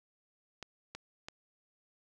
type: clicks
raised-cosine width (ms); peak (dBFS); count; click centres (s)
0.2; -25; 3; 0.627 / 0.95 / 1.285
effects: none